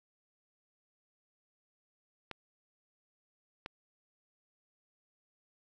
clicks, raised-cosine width 0.3 ms, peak -24 dBFS, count 2, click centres 2.313 / 3.661 s, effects none

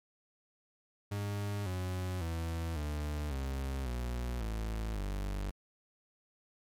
40% pulse tone with pitch steps, 101.8 / 91.75 / 82.69 / 74.52 / 67.16 / 60.53 / 54.55 / 49.17 Hz, G#2 / F#2 / E2 / D2 / C2 / B1 / A1 / G1, -34 / -14 / +6 / +26 / +46 / -34 / -14 / +6 cents, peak -33 dBFS, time 1.11-5.51 s, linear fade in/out 10 ms, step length 550 ms, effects MP3 96 kbps

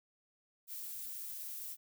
violet noise, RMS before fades -44 dBFS, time 0.67-1.77 s, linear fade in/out 50 ms, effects none

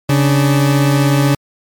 40% pulse tone pair together, 138.59 / 293.3 Hz, C#3 / D4, 0 / -2 cents, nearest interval octave + minor second, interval 1298 cents, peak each -10 / -15 dBFS, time 0.09-1.35 s, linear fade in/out 5 ms, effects MP3 96 kbps

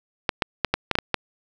clicks, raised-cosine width 0.3 ms, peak -3 dBFS, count 8, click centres 0.292 / 0.422 / 0.647 / 0.74 / 0.913 / 0.954 / 0.987 / 1.143 s, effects none

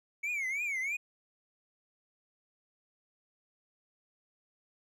triangle tone with vibrato, 2233 Hz, C#7, 12 cents sharp, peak -30 dBFS, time 0.23-0.97 s, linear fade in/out 10 ms, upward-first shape triangle, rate 3.1 Hz, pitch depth 190 cents each way, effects none

